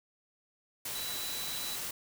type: tone in noise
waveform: sine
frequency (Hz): 3951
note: B7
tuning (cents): 0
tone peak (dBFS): -40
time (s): 0.95-1.76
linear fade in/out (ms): 5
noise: white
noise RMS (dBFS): -38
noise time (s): 0.85-1.91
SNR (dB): -5
effects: none